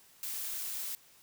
blue noise, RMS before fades -38 dBFS, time 0.23-0.95 s, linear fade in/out 0 ms, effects white hiss -61 dBFS RMS until 1.22 s

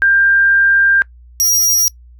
sine / sawtooth tone pair in turn, 1592 / 5698 Hz, G6 / F8, +26 / +34 cents, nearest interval octave + minor seventh, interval 2208 cents, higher second, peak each -8 dBFS, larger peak neither, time 0.02-1.02 / 1.4-1.88 s, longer first, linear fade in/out 0 ms, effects noise-tail reverb RT60 0.1 s tail -22 dB re dry + added 60 Hz sine -38 dBFS peak until 2.19 s

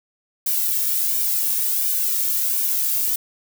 violet noise with flanger, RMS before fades -21 dBFS, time 0.46-3.16 s, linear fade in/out 5 ms, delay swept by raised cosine 1.5 to 2.03 ms, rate 1.4 Hz, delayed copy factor -0.75, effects none

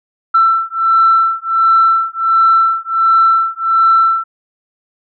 sine beating tone pair, 1337 / 1338.4 Hz, E6 / E6, +24 / +26 cents, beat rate 1.4 Hz, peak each -11 dBFS, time 0.34-4.24 s, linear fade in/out 10 ms, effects tanh soft clip ceiling -1 dBFS

